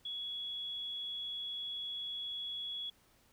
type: tone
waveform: sine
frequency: 3364 Hz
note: G#7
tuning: 22 cents sharp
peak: -38 dBFS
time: 0.05-2.9 s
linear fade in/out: 5 ms
effects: pink hiss -68 dBFS RMS until 3.32 s